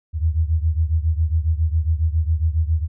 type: beating tone pair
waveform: sine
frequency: 77.9 / 85.2 Hz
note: D#2 / F2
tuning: +3 / -42 cents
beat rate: 7.3 Hz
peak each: -18 / -21 dBFS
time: 0.13-2.88 s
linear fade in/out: 50 ms
effects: none